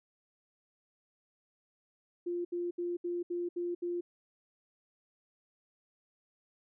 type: tone bursts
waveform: sine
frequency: 349.2 Hz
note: F4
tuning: in tune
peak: -32 dBFS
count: 7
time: 2.26-4.01 s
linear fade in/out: 10 ms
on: 190 ms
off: 70 ms
effects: none

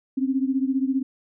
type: beating tone pair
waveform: sine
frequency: 261.6 / 276.6 Hz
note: C4 / C#4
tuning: 0 / -4 cents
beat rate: 15 Hz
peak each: -22 / -25 dBFS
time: 0.17-1.03 s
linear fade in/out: 10 ms
effects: none

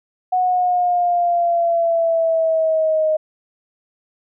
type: exponential sweep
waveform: sine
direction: down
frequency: 737 to 621 Hz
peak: -14 dBFS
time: 0.32-3.17 s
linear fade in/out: 10 ms
effects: none

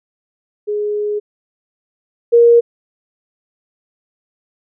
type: tone pair in turn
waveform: sine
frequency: 417.1 / 470.5 Hz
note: G#4 / A#4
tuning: +7 / +16 cents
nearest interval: major second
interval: 209 cents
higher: second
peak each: -16 / -5 dBFS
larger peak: second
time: 0.67-1.2 / 2.32-2.61 s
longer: first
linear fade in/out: 20 ms
effects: none

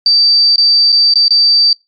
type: tone with dropouts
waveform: sine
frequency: 4650 Hz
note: D8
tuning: 18 cents flat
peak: -5 dBFS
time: 0.06-1.73 s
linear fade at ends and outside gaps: 2 ms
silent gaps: 0.56-0.58 / 0.921-0.925 / 1.138-1.156 / 1.282-1.306 s
effects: noise-tail reverb RT60 0.2 s tail -24 dB re dry + MP3 64 kbps

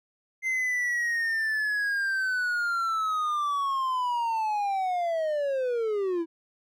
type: linear sweep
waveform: triangle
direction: down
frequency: 2083 to 322.7 Hz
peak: -23 dBFS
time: 0.42-6.26 s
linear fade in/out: 50 ms
effects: none

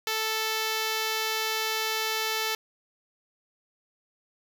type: tone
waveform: 5% pulse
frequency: 440 Hz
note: A4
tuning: in tune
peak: -15 dBFS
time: 0.07-2.55 s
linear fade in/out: 2 ms
effects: none

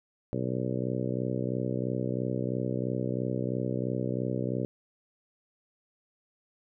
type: harmonic tone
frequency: 63 Hz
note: B1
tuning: 35 cents sharp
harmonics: 2 / 3 / 4 / 5 / 6 / 7 / 8 / 9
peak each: -33 / -35 / -36 / -37 / -38 / -38 / -39 / -40 dBFS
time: 0.33-4.65 s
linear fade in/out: 0 ms
effects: none

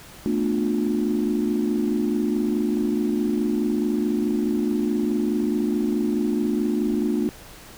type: chord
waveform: sine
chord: B half-diminished seventh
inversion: third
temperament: just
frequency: 222.2 / 246.9 / 296.3 / 355.6 Hz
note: A3 / B3 / D4 / F4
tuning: +17 / 0 / +15 / +31 cents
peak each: -23 / -28 / -24 / -26 dBFS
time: 0.26-7.29 s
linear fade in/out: 0 ms
effects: tanh soft clip ceiling -12 dBFS + pink hiss -44 dBFS RMS until 7.77 s

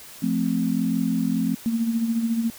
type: chord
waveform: sine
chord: F major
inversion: none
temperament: equal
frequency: 174.61 / 220 / 261.6 Hz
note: F3 / A3 / C4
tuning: 0 / 0 / 0 cents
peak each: -26 / -24 / -24 dBFS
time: 0.22-1.55 s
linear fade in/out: 10 ms
type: tone with tremolo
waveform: sine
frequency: 229.1 Hz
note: A#3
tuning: 30 cents flat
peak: -18 dBFS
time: 1.66-2.5 s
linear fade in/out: 0 ms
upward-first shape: sine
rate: 14 Hz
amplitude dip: 55%
effects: white hiss -43 dBFS RMS until 2.58 s

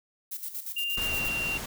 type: noise with tremolo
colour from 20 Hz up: violet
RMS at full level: -35 dBFS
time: 0.31-1.29 s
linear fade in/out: 10 ms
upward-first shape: square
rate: 8.5 Hz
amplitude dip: 65%
type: tone with pitch glide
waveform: sine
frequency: 2794 to 2762 Hz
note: F7 to F7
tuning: 0 to -20 cents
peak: -28 dBFS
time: 0.76-1.58 s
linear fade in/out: 10 ms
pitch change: -20 cents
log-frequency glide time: 1.05-1.14 s
type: noise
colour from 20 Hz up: pink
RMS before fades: -36 dBFS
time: 0.97-1.66 s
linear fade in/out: 5 ms
effects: none

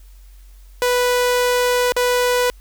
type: tone with dropouts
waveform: sawtooth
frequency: 493.2 Hz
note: B4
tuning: 2 cents flat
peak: -11 dBFS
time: 0.82-2.5 s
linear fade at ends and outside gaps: 0 ms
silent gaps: 1.921-1.965 s
effects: added 46 Hz sine -40 dBFS peak until 2.6 s + white hiss -56 dBFS RMS until 2.6 s

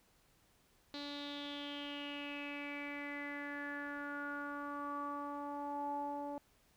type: tone with low-pass filter sweep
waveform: sawtooth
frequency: 287.6 Hz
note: D4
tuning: 36 cents flat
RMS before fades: -43 dBFS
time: 0.94-6.38 s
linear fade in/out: 0 ms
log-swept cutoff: 4100 to 750 Hz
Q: 7.7
effects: pink hiss -71 dBFS RMS until 6.76 s

